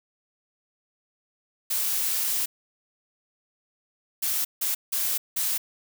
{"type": "noise bursts at uneven times", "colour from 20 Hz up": "blue", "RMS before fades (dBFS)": -26, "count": 5, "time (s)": [[1.7, 2.46], [4.22, 4.45], [4.61, 4.75], [4.92, 5.18], [5.36, 5.58]], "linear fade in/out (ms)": 10, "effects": []}